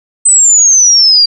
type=exponential sweep; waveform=sine; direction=down; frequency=8220 to 4699 Hz; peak=-3 dBFS; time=0.25-1.26 s; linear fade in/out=10 ms; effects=none